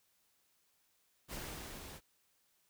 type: noise with level ramp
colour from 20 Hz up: pink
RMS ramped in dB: -43 to -51 dBFS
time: 1.28-2.01 s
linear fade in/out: 50 ms
effects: white hiss -75 dBFS RMS until 2.69 s

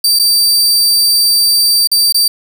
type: tone with dropouts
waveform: sawtooth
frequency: 4653 Hz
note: D8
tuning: 17 cents flat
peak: -5 dBFS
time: 0.04-2.28 s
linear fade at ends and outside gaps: 5 ms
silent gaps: 0.19-0.195 / 1.874-1.915 / 2.125-2.144 s
effects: none

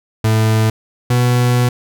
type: tone pair in turn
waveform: 40% pulse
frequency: 110 / 123.03 Hz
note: A2 / B2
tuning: 0 / -6 cents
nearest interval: major second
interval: 194 cents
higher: second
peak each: -10 dBFS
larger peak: neither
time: 0.24-0.7 / 1.1-1.69 s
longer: second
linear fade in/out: 5 ms
effects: none

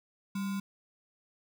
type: tone with sample-and-hold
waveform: sine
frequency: 196 Hz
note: G3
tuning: in tune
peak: -31 dBFS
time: 0.35-0.6 s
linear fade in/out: 5 ms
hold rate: 1225 Hz
effects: none

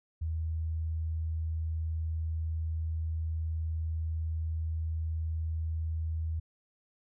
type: tone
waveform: sine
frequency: 80.3 Hz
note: E2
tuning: 45 cents flat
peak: -30 dBFS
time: 0.21-6.4 s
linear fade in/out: 10 ms
effects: none

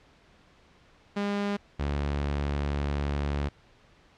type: tone pair in turn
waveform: sawtooth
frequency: 202.7 / 71.67 Hz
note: G#3 / D2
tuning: -42 / -42 cents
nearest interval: octave + tritone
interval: 1800 cents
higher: first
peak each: -23 dBFS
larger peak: neither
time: 1.16-1.57 / 1.79-3.49 s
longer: second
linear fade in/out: 10 ms
effects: pink hiss -59 dBFS RMS until 4.17 s + low-pass 4000 Hz 12 dB/octave

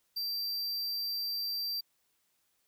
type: tone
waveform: square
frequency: 4699 Hz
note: D8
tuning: in tune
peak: -33 dBFS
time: 0.16-1.81 s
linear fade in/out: 10 ms
effects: white hiss -75 dBFS RMS until 2.67 s

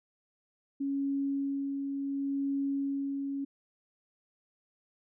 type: tone with tremolo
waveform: sine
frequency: 277.2 Hz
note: C#4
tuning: in tune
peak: -28 dBFS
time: 0.8-3.45 s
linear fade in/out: 10 ms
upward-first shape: sine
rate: 0.7 Hz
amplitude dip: 35%
effects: none

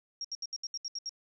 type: tone bursts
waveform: sine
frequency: 5588 Hz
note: F8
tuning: in tune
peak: -34 dBFS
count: 9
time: 0.21-1.093 s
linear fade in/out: 2 ms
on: 35 ms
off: 71 ms
effects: none

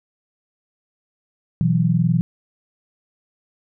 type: chord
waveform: sine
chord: B suspended fourth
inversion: none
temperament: equal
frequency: 123.47 / 164.81 / 185 Hz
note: B2 / E3 / F#3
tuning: 0 / 0 / 0 cents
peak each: -20 / -17 / -22 dBFS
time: 1.61-2.21 s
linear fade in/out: 0 ms
effects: none

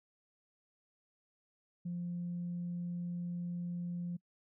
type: tone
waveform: sine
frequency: 174.61 Hz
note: F3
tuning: in tune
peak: -35 dBFS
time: 1.85-4.17 s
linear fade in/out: 10 ms
effects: noise-tail reverb RT60 0.1 s tail -26 dB re dry + tanh soft clip ceiling -32 dBFS

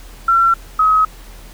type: tone pair in turn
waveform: sine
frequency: 1356 / 1273.3 Hz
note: E6 / D#6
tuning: +49 / +40 cents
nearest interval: minor second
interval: 109 cents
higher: first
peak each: -9 dBFS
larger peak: neither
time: 0.28-0.54 / 0.79-1.05 s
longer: neither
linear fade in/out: 5 ms
effects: added 40 Hz sine -35 dBFS peak until 1.53 s + pink hiss -42 dBFS RMS until 1.53 s

